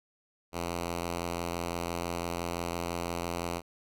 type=tone with vibrato; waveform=5% pulse; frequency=85.9 Hz; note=F2; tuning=28 cents flat; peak=-21 dBFS; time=0.52-3.62 s; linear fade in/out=50 ms; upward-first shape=sine; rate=10 Hz; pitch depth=10 cents each way; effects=none